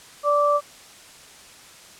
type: tone pair together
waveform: sine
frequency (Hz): 583.5 / 1167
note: D5 / D6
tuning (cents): -11 / -11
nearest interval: octave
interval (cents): 1200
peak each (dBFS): -19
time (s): 0.23-0.61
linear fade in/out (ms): 50
effects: white hiss -46 dBFS RMS until 1.99 s + low-pass 9000 Hz 12 dB/octave